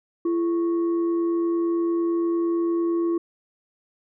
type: tone with frequency modulation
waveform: sine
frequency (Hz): 338.1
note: E4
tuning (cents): +44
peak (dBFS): -20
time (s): 0.25-3.18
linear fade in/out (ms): 5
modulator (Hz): 765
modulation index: 0.26
effects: none